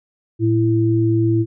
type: tone pair together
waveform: sine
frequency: 112.9 / 332.7 Hz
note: A2 / E4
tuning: +45 / +16 cents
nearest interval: octave + perfect fifth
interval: 1871 cents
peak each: -16 dBFS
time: 0.39-1.46 s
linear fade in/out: 50 ms
effects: none